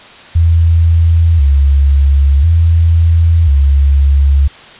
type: tone with vibrato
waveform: sine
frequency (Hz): 76.1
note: D#2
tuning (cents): -38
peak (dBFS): -5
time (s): 0.35-4.48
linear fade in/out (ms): 10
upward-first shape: square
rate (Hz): 0.48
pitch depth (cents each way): 150
effects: white hiss -35 dBFS RMS until 4.79 s + resampled to 8000 Hz